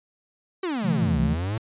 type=exponential two-way sweep; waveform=45% pulse; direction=down then up; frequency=392 to 63.5 to 114.8 Hz; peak=-25 dBFS; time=0.63-1.58 s; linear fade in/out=5 ms; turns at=1.2 s
type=chord; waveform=sine; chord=F major seventh; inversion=second; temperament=equal; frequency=130.81 / 164.81 / 174.61 / 220 Hz; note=C3 / E3 / F3 / A3; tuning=0 / 0 / 0 / 0 cents; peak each=-28 / -24 / -30 / -25 dBFS; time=0.82-1.36 s; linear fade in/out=50 ms
effects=resampled to 8000 Hz